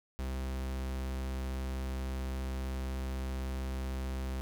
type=tone; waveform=45% pulse; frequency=65.41 Hz; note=C2; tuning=in tune; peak=-34 dBFS; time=0.19-4.41 s; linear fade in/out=0 ms; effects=none